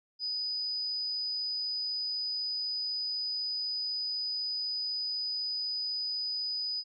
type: tone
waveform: sine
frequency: 4978 Hz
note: D#8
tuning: in tune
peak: -31 dBFS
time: 0.19-6.84 s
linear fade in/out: 50 ms
effects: none